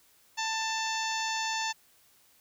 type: harmonic tone with a mistuned harmonic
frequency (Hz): 888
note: A5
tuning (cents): +16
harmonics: 1 / 2 / 3 / 4 / 5 / 6 / 7 / 8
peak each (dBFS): -33 / -36 / -38 / -39 / -40 / -41 / -41 / -42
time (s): 0.37-1.73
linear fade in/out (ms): 20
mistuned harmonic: 8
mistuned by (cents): -23
effects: white hiss -63 dBFS RMS until 2.4 s